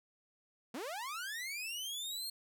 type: linear sweep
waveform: sawtooth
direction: up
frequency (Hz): 207.7 to 4300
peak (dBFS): -36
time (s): 0.74-2.3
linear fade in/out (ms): 5
effects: none